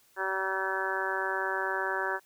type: harmonic tone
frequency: 191.1 Hz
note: G3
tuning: 44 cents flat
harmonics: 2 / 3 / 4 / 5 / 6 / 7 / 8 / 9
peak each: -36 / -39 / -39 / -35 / -40 / -40 / -34 / -35 dBFS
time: 0.16-2.2 s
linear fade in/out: 50 ms
effects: white hiss -64 dBFS RMS until 2.25 s